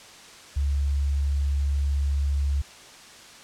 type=tone; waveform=sine; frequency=70.5 Hz; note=C#2; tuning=30 cents sharp; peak=-21 dBFS; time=0.56-2.62 s; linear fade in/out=10 ms; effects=white hiss -46 dBFS RMS until 3.43 s + low-pass 7000 Hz 12 dB/octave